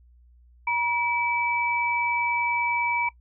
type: tone pair together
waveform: sine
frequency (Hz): 954 / 2305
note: A#5 / D7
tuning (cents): +40 / -33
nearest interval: octave + minor third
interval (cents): 1527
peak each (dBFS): -24 / -25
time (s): 0.67-3.09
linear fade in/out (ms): 5
effects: noise-tail reverb RT60 0.1 s tail -21 dB re dry + added 60 Hz sine -52 dBFS peak until 3.2 s